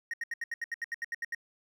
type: tone bursts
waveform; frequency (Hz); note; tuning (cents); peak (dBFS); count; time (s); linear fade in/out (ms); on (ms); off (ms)
triangle; 1869; A#6; +4; -30; 13; 0.11-1.348; 2; 26; 75
effects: none